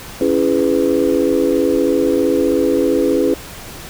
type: chord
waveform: sine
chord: C# minor seventh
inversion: none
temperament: just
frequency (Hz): 277.2 / 332.6 / 415.8 / 498.9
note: C#4 / E4 / G#4 / B4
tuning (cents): 0 / +16 / +2 / +17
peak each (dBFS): -17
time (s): 0.21-3.34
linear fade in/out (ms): 2
effects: tanh soft clip ceiling -3 dBFS + pink hiss -33 dBFS RMS until 3.89 s